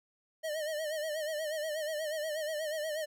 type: tone with vibrato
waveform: square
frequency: 617 Hz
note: D#5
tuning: 15 cents flat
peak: -34 dBFS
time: 0.43-3.06 s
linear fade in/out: 20 ms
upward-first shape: sine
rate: 8.3 Hz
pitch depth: 77 cents each way
effects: none